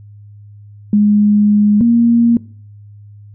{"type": "tone pair in turn", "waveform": "sine", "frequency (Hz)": [207.7, 234.2], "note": ["G#3", "A#3"], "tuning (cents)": [0, 8], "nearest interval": "major second", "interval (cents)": 208, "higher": "second", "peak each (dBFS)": -7, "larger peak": "neither", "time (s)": [[0.93, 1.81], [1.81, 2.37]], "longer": "first", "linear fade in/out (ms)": 2, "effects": ["noise-tail reverb RT60 0.5 s tail -21 dB re dry", "added 103 Hz sine -35 dBFS peak until 3.34 s"]}